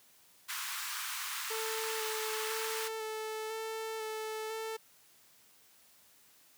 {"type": "high-pass noise", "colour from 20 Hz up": "pink", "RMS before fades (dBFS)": -39, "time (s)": [0.48, 2.89], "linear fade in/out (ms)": 20, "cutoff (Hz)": 1000, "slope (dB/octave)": 48}
{"type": "tone with vibrato", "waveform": "sawtooth", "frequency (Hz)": 440, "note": "A4", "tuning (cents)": 0, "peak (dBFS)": -33, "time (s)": [1.5, 4.77], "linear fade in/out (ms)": 10, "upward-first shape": "square", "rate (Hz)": 1, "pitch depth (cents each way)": 14}
{"effects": ["white hiss -63 dBFS RMS until 6.57 s", "high-pass 80 Hz 12 dB/octave"]}